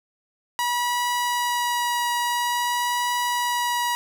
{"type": "tone with vibrato", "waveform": "sawtooth", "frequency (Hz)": 967, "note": "B5", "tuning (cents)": -37, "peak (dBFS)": -18, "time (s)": [0.59, 3.95], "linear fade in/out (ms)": 0, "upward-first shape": "triangle", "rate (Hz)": 0.49, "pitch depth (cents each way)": 11, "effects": []}